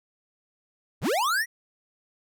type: linear sweep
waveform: square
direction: up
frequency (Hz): 44.82 to 1975.5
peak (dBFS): -23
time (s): 1.01-1.46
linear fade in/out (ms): 50
effects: none